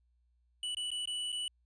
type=tone with dropouts; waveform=square; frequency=2960 Hz; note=F#7; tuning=in tune; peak=-35 dBFS; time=0.63-1.48 s; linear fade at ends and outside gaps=2 ms; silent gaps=0.748-0.769 / 0.905-0.915 / 1.056-1.074 / 1.32-1.326 s; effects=added 60 Hz sine -69 dBFS peak until 1.65 s + resampled to 22050 Hz